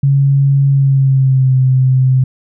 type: tone with pitch glide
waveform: sine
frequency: 138.59 to 130.06 Hz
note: C#3 to C3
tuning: 0 to -10 cents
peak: -7 dBFS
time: 0.03-2.24 s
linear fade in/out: 5 ms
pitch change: -110 cents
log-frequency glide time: 0.69-1.55 s
effects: none